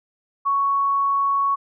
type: tone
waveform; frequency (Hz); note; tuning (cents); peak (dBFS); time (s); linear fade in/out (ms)
sine; 1112; C#6; +5; -17; 0.45-1.56; 20
effects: none